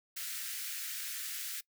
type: high-pass noise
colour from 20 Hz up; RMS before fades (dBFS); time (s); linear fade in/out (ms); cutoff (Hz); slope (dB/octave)
white; -40; 0.16-1.61; 10; 1400; 48
effects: noise-tail reverb RT60 0.1 s tail -22 dB re dry